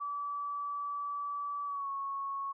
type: tone with pitch glide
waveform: sine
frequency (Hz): 1152 to 1103.2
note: D6 to C#6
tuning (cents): -34 to -9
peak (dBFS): -34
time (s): 0-2.53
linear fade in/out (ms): 20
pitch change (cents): -75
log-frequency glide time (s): 1.65-1.89
effects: none